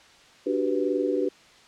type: chord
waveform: sine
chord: G major seventh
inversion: second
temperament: equal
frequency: 293.7 / 370 / 392 / 493.9 Hz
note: D4 / F#4 / G4 / B4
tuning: 0 / 0 / 0 / 0 cents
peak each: -28 dBFS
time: 0.46-1.29 s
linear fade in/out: 10 ms
effects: white hiss -53 dBFS RMS until 1.67 s + low-pass 5000 Hz 12 dB/octave